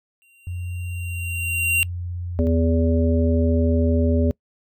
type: tone with exponential growth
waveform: square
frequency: 2763 Hz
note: F7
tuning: 19 cents flat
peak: -16 dBFS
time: 0.22-1.83 s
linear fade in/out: 0 ms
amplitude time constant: 350 ms
type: tone with vibrato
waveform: sine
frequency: 88.1 Hz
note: F2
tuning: 16 cents sharp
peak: -26 dBFS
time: 0.47-2.47 s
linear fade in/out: 0 ms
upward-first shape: triangle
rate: 16 Hz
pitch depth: 10 cents each way
type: harmonic tone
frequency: 82.41 Hz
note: E2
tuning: in tune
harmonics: 1 / 3 / 5 / 7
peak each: -18 / -21 / -26 / -26 dBFS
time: 2.39-4.31 s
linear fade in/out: 0 ms
effects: noise-tail reverb RT60 0.1 s tail -25 dB re dry